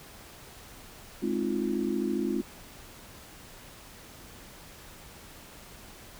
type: chord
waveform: sine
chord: F minor seventh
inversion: first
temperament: just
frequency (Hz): 209.5 / 261.9 / 314.3 / 349.2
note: Ab3 / C4 / Eb4 / F4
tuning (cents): +15 / +2 / +18 / 0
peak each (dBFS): -32 / -32 / -34 / -31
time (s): 1.22-2.42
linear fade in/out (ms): 10
effects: pink hiss -49 dBFS RMS until 6.19 s